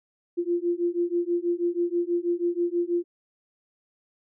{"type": "beating tone pair", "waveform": "sine", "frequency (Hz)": [344, 350.2], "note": ["F4", "F4"], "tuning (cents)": [-26, 5], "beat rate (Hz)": 6.2, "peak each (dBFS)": -26, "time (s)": [0.37, 3.04], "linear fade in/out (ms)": 20, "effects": []}